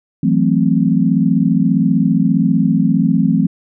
sine chord, F# half-diminished seventh, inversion third, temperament equal, 164.81 / 185 / 220 / 261.6 Hz, E3 / F#3 / A3 / C4, 0 / 0 / 0 / 0 cents, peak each -16 dBFS, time 0.23-3.47 s, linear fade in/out 5 ms, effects none

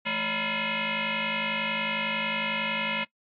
sine tone with frequency modulation, 220 Hz, A3, in tune, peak -26 dBFS, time 0.05-3.05 s, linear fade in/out 20 ms, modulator 389 Hz, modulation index 7.4, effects noise-tail reverb RT60 0.1 s tail -21 dB re dry + AAC 48 kbps

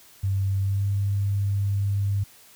sine tone with pitch glide, 97.3 to 99.8 Hz, G2 to G2, -12 to +32 cents, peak -21 dBFS, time 0.23-2.24 s, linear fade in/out 10 ms, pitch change +44 cents, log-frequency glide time 0.6-0.87 s, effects white hiss -52 dBFS RMS until 2.55 s

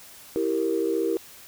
sine chord, E diminished, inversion none, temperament equal, 329.6 / 392 / 466.2 Hz, E4 / G4 / Bb4, 0 / 0 / 0 cents, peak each -26 dBFS, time 0.36-1.17 s, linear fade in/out 0 ms, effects tanh soft clip ceiling -13 dBFS + white hiss -47 dBFS RMS until 1.47 s

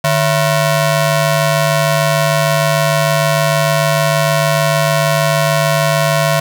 sawtooth ring-modulated tone, 409.4 Hz, G#4, 25 cents flat, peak -4 dBFS, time 0.04-6.4 s, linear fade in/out 5 ms, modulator 258 Hz, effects none

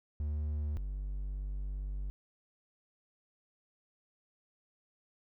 triangle tone pair in turn, 74.8 / 48.8 Hz, D2 / G1, +32 / -7 cents, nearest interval perfect fifth, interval 739 cents, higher first, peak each -30 / -33 dBFS, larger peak first, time 0.2-0.77 / 0.77-2.1 s, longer second, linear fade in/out 0 ms, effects none

